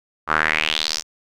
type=tone with band-pass filter sweep; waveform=sawtooth; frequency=77.78 Hz; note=D#2; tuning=in tune; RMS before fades=-21 dBFS; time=0.27-1.03 s; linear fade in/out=50 ms; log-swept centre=1200 to 6100 Hz; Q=3.9; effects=none